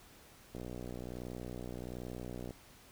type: click train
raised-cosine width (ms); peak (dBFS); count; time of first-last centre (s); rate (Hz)
2; -30; 121; 0.55-2.508; 61.3
effects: pink hiss -59 dBFS RMS until 2.91 s